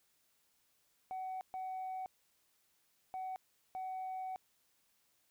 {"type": "tone bursts at uneven times", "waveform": "sine", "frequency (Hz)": 751, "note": "F#5", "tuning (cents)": 26, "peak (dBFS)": -37, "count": 4, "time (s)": [[1.11, 1.41], [1.54, 2.06], [3.14, 3.36], [3.75, 4.36]], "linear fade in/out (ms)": 0, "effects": ["tanh soft clip ceiling -37 dBFS", "white hiss -75 dBFS RMS until 5.3 s"]}